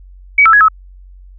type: tone with pitch steps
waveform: sine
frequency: 2269 / 1322 / 1672 / 1289 Hz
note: C#7 / E6 / G#6 / E6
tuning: +40 / +5 / +11 / -39 cents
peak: -4 dBFS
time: 0.38-0.684 s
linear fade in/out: 5 ms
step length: 76 ms
effects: added 46 Hz sine -35 dBFS peak until 1.38 s